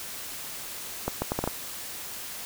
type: accelerating click train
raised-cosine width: 1 ms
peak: -12 dBFS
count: 6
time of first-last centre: 1.08-1.476 s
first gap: 140 ms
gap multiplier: 0.71
effects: white hiss -38 dBFS RMS until 2.45 s